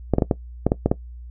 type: clicks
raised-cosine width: 2 ms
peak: -3 dBFS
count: 8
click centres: 0.137 / 0.184 / 0.222 / 0.312 / 0.666 / 0.719 / 0.86 / 0.915 s
effects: noise-tail reverb RT60 0.1 s tail -18 dB re dry + added 60 Hz sine -35 dBFS peak until 1.3 s